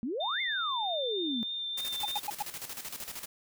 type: exponential two-way sweep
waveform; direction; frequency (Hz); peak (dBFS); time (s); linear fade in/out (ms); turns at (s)
sine; up then down; 215.4 to 2180 to 215.4; -31; 0.03-1.43; 0; 0.41
type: tone with vibrato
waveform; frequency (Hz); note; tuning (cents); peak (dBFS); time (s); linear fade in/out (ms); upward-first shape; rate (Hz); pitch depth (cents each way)
sine; 3599; A7; +38; -33; 0.2-2.2; 10; triangle; 3.2; 18
type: noise with tremolo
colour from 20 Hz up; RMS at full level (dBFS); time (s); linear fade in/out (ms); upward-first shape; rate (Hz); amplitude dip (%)
white; -39; 1.77-3.26; 10; square; 13; 65
type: tone bursts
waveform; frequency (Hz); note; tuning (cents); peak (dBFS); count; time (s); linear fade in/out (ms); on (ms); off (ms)
triangle; 830.6; G#5; 0; -27; 4; 2.03-2.426; 5; 24; 100
effects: none